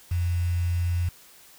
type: tone with quantisation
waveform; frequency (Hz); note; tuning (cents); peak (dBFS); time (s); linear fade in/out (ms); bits
sine; 87.31; F2; 0; -22; 0.11-1.09; 5; 7
effects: white hiss -52 dBFS RMS until 1.58 s